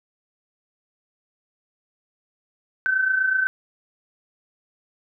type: tone pair together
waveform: sine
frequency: 1507 / 1535.1 Hz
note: F#6 / G6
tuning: +31 / -37 cents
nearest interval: unison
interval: 32 cents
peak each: -26 / -19 dBFS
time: 2.86-3.47 s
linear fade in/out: 0 ms
effects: none